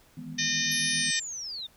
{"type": "chord", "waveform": "sine", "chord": "E major seventh", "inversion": "third", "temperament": "equal with one note detuned", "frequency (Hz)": [155.56, 163.01, 207.7, 246.9], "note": ["D#3", "E3", "G#3", "B3"], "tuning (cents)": [0, -19, 0, 0], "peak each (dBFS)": [-44, -42, -45, -40], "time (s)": [0.17, 1.11], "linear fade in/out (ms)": 5}
{"type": "harmonic tone", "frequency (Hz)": 610, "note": "D#5", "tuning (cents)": -34, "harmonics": [3, 4, 5, 6, 7, 8, 9, 10], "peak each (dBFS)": [-31, -35, -37, -32, -39, -37, -34, -31], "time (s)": [0.38, 1.2], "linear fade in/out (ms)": 10}
{"type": "linear sweep", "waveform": "sine", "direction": "down", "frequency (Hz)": [11440, 3552], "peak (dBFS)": -34, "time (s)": [0.71, 1.67], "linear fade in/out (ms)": 10}
{"effects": ["pink hiss -60 dBFS RMS until 1.76 s"]}